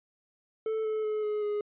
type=tone with pitch steps; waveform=triangle; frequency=439.9 / 433.8 / 427.9 / 422 / 416.2 Hz; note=A4 / A4 / A4 / G#4 / G#4; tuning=0 / -25 / -48 / +28 / +4 cents; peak=-26 dBFS; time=0.66-1.61 s; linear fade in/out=2 ms; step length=190 ms; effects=resampled to 8000 Hz